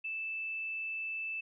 sine tone, 2637 Hz, E7, in tune, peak -35 dBFS, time 0.04-1.41 s, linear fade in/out 10 ms, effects none

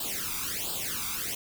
white noise with flanger, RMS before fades -33 dBFS, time 0-1.35 s, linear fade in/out 5 ms, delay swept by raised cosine 0.24 to 0.85 ms, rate 1.4 Hz, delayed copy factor +0.85, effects none

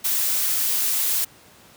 blue noise, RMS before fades -22 dBFS, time 0.04-1.25 s, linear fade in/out 10 ms, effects pink hiss -50 dBFS RMS until 1.76 s + high-pass 100 Hz 12 dB/octave

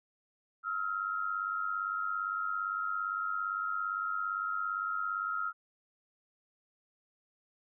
sine tone pair together, 1289.4 / 1387 Hz, E6 / F6, -39 / -12 cents, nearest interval minor second, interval 127 cents, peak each -35 / -34 dBFS, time 0.63-5.53 s, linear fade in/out 50 ms, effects none

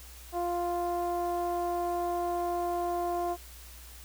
sawtooth tone with low-pass filter, 349.2 Hz, F4, in tune, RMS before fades -31 dBFS, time 0.32-3.37 s, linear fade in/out 50 ms, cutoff 840 Hz, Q 9.1, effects added 60 Hz sine -48 dBFS peak until 4.04 s + white hiss -51 dBFS RMS until 4.04 s

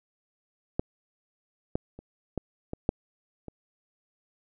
clicks, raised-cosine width 2 ms, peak -12 / -13 / -30 / -16 / -20 / -9 / -26 dBFS, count 7, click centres 0.795 / 1.755 / 1.99 / 2.377 / 2.734 / 2.891 / 3.483 s, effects none

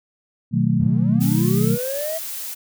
sine chord, B dominant seventh, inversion none, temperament just, 123.47 / 154.34 / 185.21 / 222.2 Hz, B2 / D#3 / F#3 / A3, 0 / -14 / +2 / +17 cents, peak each -21 dBFS, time 0.51-1.78 s, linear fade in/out 50 ms
triangle linear sweep, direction up, 75.1 to 659.3 Hz, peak -22 dBFS, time 0.79-2.19 s, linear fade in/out 20 ms
blue noise, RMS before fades -30 dBFS, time 1.2-2.55 s, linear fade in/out 20 ms
effects none

